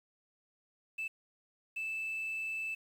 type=tone bursts at uneven times; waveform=sine; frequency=2635 Hz; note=E7; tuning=1 cent flat; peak=-33 dBFS; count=2; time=0.98-1.08 / 1.76-2.75 s; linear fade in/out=10 ms; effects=tanh soft clip ceiling -33 dBFS + 10-bit